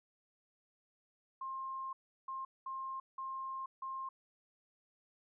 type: tone bursts at uneven times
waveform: sine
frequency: 1062 Hz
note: C6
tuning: 25 cents sharp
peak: -39 dBFS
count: 5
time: 1.41-1.93 / 2.28-2.45 / 2.66-3 / 3.18-3.66 / 3.82-4.09 s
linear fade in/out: 5 ms
effects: none